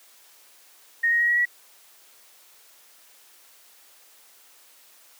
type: tone with pitch steps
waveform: sine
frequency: 1859 / 1877.3 / 1895.9 / 1914.6 / 1933.5 Hz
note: A#6 / A#6 / A#6 / A#6 / B6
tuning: -5 / +12 / +29 / +46 / -37 cents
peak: -18 dBFS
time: 1.03-1.455 s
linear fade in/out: 10 ms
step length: 85 ms
effects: white hiss -54 dBFS RMS until 5.19 s + high-pass 400 Hz 12 dB/octave